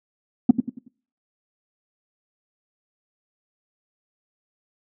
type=tone with echo; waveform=sine; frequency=243.8 Hz; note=B3; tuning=22 cents flat; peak=-5 dBFS; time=0.49-0.51 s; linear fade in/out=5 ms; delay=93 ms; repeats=4; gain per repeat=-9 dB; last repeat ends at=0.882 s; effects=noise-tail reverb RT60 0.5 s tail -23 dB re dry + tanh soft clip ceiling -6 dBFS